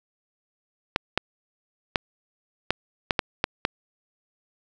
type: clicks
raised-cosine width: 0.3 ms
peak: -4 dBFS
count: 8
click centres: 0.961 / 1.176 / 1.958 / 2.706 / 3.108 / 3.192 / 3.441 / 3.651 s
effects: none

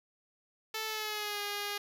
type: tone with pitch glide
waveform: 5% pulse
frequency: 438.9 to 409.5 Hz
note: A4 to G#4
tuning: -4 to -24 cents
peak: -23 dBFS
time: 0.74-1.78 s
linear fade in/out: 5 ms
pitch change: -120 cents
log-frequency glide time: 0.85-1.41 s
effects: none

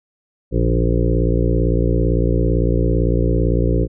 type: harmonic tone with a mistuned harmonic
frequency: 57.8 Hz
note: A#1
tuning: 14 cents flat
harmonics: 1 / 2 / 3 / 5 / 6 / 7 / 8 / 9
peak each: -17 / -20 / -22 / -24 / -25 / -25 / -26 / -27 dBFS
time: 0.51-3.88 s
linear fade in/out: 50 ms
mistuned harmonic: 1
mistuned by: -70 cents
effects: none

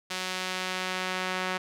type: tone with band-pass filter sweep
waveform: sawtooth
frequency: 185 Hz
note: F#3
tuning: in tune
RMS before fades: -32 dBFS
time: 0.1-1.58 s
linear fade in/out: 10 ms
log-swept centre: 3900 to 1900 Hz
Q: 0.74
effects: none

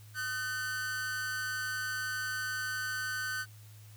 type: tone with amplitude modulation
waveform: 45% pulse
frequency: 1517 Hz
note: F#6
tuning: 43 cents sharp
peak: -30 dBFS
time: 0.14-3.46 s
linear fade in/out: 50 ms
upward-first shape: sine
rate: 280 Hz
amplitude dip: 70%
effects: added 106 Hz sine -50 dBFS peak until 3.96 s + white hiss -60 dBFS RMS until 3.96 s

